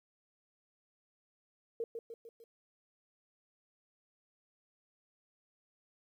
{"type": "tone with echo", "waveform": "sine", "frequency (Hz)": 460.1, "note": "A#4", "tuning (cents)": -23, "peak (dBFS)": -33, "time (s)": [1.8, 1.84], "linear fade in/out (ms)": 2, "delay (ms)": 150, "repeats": 4, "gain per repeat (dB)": -5, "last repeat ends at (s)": 2.44, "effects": ["12-bit"]}